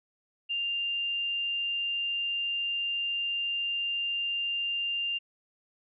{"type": "tone", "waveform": "sine", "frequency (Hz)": 2794, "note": "F7", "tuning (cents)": 0, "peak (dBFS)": -28, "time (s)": [0.49, 5.19], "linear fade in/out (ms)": 20, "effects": []}